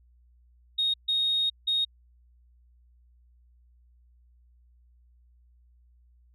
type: tone bursts at uneven times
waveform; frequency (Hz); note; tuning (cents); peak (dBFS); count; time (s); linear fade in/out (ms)
sine; 3729; A#7; 0; -22; 3; 0.78-0.94 / 1.08-1.5 / 1.67-1.85; 10
effects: tanh soft clip ceiling -18 dBFS + added 60 Hz sine -57 dBFS peak until 6.34 s